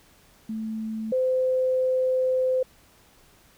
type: tone pair in turn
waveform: sine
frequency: 220 / 514.6 Hz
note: A3 / C5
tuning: 0 / -29 cents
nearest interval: octave + minor third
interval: 1471 cents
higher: second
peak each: -28 / -20 dBFS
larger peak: second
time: 0.49-1.12 / 1.12-2.63 s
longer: second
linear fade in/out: 5 ms
effects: pink hiss -57 dBFS RMS until 3.57 s